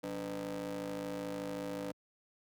30% pulse ring-modulated tone, 105.2 Hz, G#2, 23 cents sharp, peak -32 dBFS, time 0.03-1.92 s, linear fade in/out 10 ms, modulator 395 Hz, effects high-pass 60 Hz 12 dB/octave

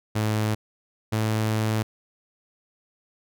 sawtooth tone pair in turn, 107.8 / 109.3 Hz, A2 / A2, -35 / -11 cents, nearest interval unison, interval 24 cents, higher second, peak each -18 dBFS, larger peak neither, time 0.15-0.55 / 1.12-1.83 s, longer second, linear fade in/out 10 ms, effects none

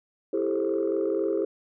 sine chord, A minor seventh, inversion second, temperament just, 330 / 396 / 440 / 528 Hz, E4 / G4 / A4 / C5, +2 / +18 / 0 / +16 cents, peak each -28 / -26 / -29 / -30 dBFS, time 0.33-1.45 s, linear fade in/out 5 ms, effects tanh soft clip ceiling -17 dBFS

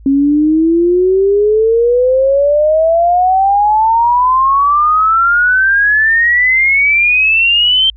sine exponential sweep, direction up, 270.7 to 3149 Hz, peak -7 dBFS, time 0.06-7.9 s, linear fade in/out 2 ms, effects added 54 Hz sine -34 dBFS peak until 7.96 s

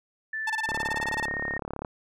sine tone with pitch glide, 1760 to 1850.7 Hz, A6 to A#6, 0 to -13 cents, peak -29 dBFS, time 0.33-1.58 s, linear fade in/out 5 ms, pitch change +87 cents, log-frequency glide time 0.54-1.02 s
sawtooth tone bursts, 880 Hz, A5, in tune, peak -24 dBFS, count 15, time 0.47-1.256 s, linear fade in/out 5 ms, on 30 ms, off 24 ms
click train, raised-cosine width 1 ms, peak -19 dBFS, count 42, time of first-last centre 0.69-1.848 s, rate 35.4 Hz
effects low-pass 9000 Hz 12 dB/octave

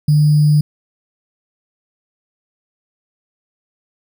sine tone with sample-and-hold, 149.8 Hz, D3, 35 cents sharp, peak -8 dBFS, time 0.08-0.61 s, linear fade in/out 5 ms, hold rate 4900 Hz, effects none

